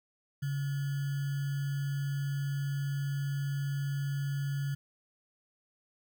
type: tone with sample-and-hold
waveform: sine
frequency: 140 Hz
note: C#3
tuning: 18 cents sharp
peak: -30 dBFS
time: 0.42-4.75 s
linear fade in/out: 10 ms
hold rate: 1575 Hz
effects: none

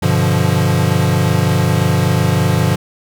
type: chord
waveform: square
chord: G dominant seventh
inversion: none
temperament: equal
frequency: 98 / 123.47 / 146.83 / 174.61 Hz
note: G2 / B2 / D3 / F3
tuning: 0 / 0 / 0 / 0 cents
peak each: -18 dBFS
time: 0.02-2.76 s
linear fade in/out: 10 ms
effects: none

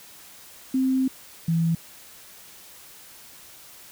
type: tone pair in turn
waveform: sine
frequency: 261.8 / 165.47 Hz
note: C4 / E3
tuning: +1 / +7 cents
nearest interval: minor sixth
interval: 794 cents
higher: first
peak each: -19 dBFS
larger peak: neither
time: 0.74-1.08 / 1.48-1.75 s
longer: first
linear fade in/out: 5 ms
effects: white hiss -47 dBFS RMS until 3.91 s

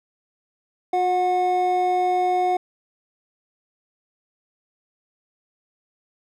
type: tone pair together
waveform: triangle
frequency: 360 / 728.8 Hz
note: F#4 / F#5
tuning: -47 / -26 cents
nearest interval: octave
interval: 1221 cents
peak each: -22 / -17 dBFS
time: 0.93-2.57 s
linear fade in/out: 5 ms
effects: none

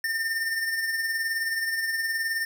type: tone with tremolo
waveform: square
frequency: 1808 Hz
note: A6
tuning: 47 cents sharp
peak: -24 dBFS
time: 0.04-2.45 s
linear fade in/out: 2 ms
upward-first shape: triangle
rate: 19 Hz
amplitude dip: 50%
effects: none

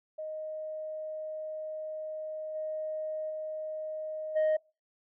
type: tone with level steps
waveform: sine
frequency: 622.3 Hz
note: D#5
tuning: in tune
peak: -35 / -32 / -34 / -21 dBFS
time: 0.18-4.57 s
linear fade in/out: 10 ms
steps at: 2.54 / 3.29 / 4.35 s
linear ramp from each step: 20 ms
effects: noise-tail reverb RT60 0.3 s tail -26 dB re dry + tanh soft clip ceiling -23 dBFS

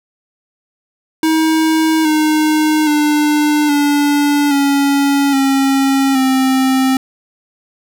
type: tone with pitch steps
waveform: square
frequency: 318.3 / 308.3 / 298.7 / 289.4 / 280.3 / 271.6 / 263.1 Hz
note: D#4 / D#4 / D4 / D4 / C#4 / C#4 / C4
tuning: +39 / -16 / +29 / -25 / +19 / -35 / +10 cents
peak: -11 dBFS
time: 1.23-6.97 s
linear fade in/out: 2 ms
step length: 820 ms
effects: none

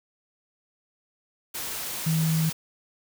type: tone in noise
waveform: sine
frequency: 160 Hz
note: D#3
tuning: 49 cents sharp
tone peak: -21 dBFS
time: 2.06-2.5 s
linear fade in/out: 10 ms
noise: white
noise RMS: -33 dBFS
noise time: 1.54-2.53 s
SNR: +9 dB
effects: none

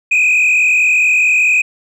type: tone with frequency modulation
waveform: sine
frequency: 2489 Hz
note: D#7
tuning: in tune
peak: -6 dBFS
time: 0.11-1.62 s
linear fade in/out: 10 ms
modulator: 44.7 Hz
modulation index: 1.7
effects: tanh soft clip ceiling -8 dBFS

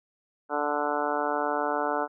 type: harmonic tone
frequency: 147 Hz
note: D3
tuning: 2 cents sharp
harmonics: 2 / 3 / 4 / 5 / 6 / 7 / 8 / 9 / 10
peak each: -35 / -33 / -32 / -32 / -32 / -35 / -39 / -34 / -36 dBFS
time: 0.49-2.08 s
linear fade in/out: 50 ms
effects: none

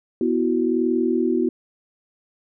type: chord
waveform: sine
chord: B suspended fourth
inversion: none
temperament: just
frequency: 246.9 / 329.3 / 370.4 Hz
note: B3 / E4 / F#4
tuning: 0 / -2 / +2 cents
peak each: -22 dBFS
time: 0.21-1.49 s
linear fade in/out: 2 ms
effects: none

